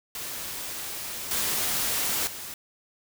white noise with level steps, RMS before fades -35 / -27 / -38 dBFS, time 0.15-2.54 s, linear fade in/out 2 ms, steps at 1.31 / 2.27 s, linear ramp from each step 2 ms, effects none

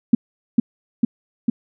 sine tone with echo, 233.1 Hz, A#3, in tune, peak -6 dBFS, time 0.13-0.15 s, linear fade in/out 5 ms, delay 450 ms, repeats 3, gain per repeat -2 dB, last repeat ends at 1.5 s, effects none

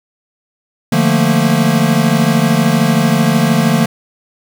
square chord, Bb major seventh, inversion first, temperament equal with one note detuned, 148.8 / 174.61 / 220 / 233.1 Hz, D3 / F3 / A3 / Bb3, +23 / 0 / 0 / 0 cents, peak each -16 dBFS, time 0.92-3.86 s, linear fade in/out 5 ms, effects 7-bit

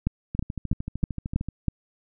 two click trains, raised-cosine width 5 ms, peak -10 / -18 dBFS, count 6 / 16, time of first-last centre 0.07-1.683 / 0.35-1.486 s, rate 3.1 / 13.2 Hz, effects none

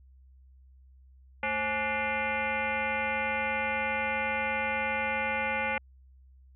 sine tone with frequency modulation, 1467 Hz, F#6, 15 cents flat, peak -27 dBFS, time 1.43-5.78 s, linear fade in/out 2 ms, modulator 311 Hz, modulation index 3.4, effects added 65 Hz sine -53 dBFS peak until 6.55 s

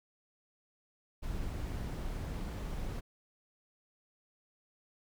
brown noise, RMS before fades -38 dBFS, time 1.22-3.01 s, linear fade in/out 20 ms, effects none

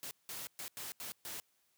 white noise bursts at uneven times, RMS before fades -44 dBFS, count 6, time 0.03-0.11 / 0.29-0.47 / 0.59-0.68 / 0.77-0.92 / 1-1.12 / 1.25-1.4 s, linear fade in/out 0 ms, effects white hiss -75 dBFS RMS until 1.77 s + high-pass 80 Hz 12 dB/octave

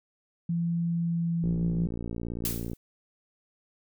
sine tone with pitch glide, 169.5 to 167.94 Hz, E3 to E3, +49 to +33 cents, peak -25 dBFS, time 0.49-1.87 s, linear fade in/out 5 ms, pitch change -16 cents, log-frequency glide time 0.84-1.46 s
click train, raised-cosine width 3 ms, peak -22 dBFS, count 76, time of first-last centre 1.44-2.733 s, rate 58 Hz
blue noise with exponential decay, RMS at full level -27 dBFS, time 2.45-2.77 s, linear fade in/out 2 ms, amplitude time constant 69 ms
effects none

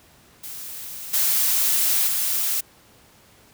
blue noise with level steps, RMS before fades -35 / -20 / -23 dBFS, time 0.43-2.61 s, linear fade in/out 10 ms, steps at 1.13 / 2.07 s, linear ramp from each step 10 ms, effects pink hiss -53 dBFS RMS until 3.53 s + high-pass 60 Hz 12 dB/octave

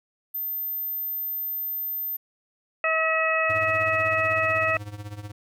sine tone, 13950 Hz, A9, 16 cents flat, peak -27 dBFS, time 0.34-2.17 s, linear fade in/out 10 ms
harmonic tone, 642 Hz, E5, 46 cents flat, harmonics 1 / 2 / 3 / 4, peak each -26 / -26 / -26 / -26 dBFS, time 2.84-4.77 s, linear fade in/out 2 ms
square tone with tremolo, 103.83 Hz, G#2, in tune, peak -32 dBFS, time 3.49-5.32 s, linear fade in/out 10 ms, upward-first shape triangle, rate 16 Hz, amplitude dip 85%
effects none

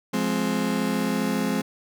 35% pulse chord, F minor, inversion none, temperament just, 174.61 / 209.5 / 261.9 Hz, F3 / Ab3 / C4, 0 / +15 / +2 cents, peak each -28 / -24 / -25 dBFS, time 0.13-1.62 s, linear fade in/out 10 ms, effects none

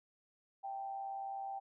sine tone with amplitude modulation, 784 Hz, G5, in tune, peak -37 dBFS, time 0.63-1.6 s, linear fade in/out 20 ms, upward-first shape sine, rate 119 Hz, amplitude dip 50%, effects none

